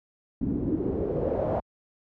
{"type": "noise with low-pass filter sweep", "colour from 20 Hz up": "pink", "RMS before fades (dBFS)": -27, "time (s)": [0.41, 1.6], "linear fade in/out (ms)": 2, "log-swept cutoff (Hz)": [250, 690], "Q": 3.8, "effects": ["high-pass 60 Hz 12 dB/octave"]}